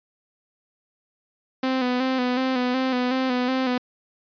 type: tone with vibrato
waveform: sawtooth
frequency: 254.9 Hz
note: C4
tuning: 45 cents flat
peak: -17 dBFS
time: 1.63-3.78 s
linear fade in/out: 5 ms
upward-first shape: square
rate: 2.7 Hz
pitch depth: 40 cents each way
effects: resampled to 11025 Hz